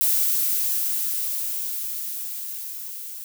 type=noise with level ramp; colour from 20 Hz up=violet; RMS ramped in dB=-20 to -36 dBFS; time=0.01-3.24 s; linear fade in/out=0 ms; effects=none